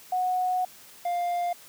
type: tone pair in turn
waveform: sine / triangle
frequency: 734 / 701.3 Hz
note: F#5 / F5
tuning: -14 / +7 cents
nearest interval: minor second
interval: 79 cents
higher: first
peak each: -23 dBFS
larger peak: neither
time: 0.12-0.65 / 1.05-1.53 s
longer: first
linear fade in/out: 5 ms
effects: white hiss -50 dBFS RMS until 1.68 s + high-pass 80 Hz 12 dB/octave